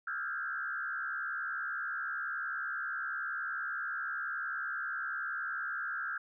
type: tone with frequency modulation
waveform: sine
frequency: 1488 Hz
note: F#6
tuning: 9 cents sharp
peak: -34 dBFS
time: 0.07-6.18 s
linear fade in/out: 5 ms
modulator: 69.5 Hz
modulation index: 2.4
effects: none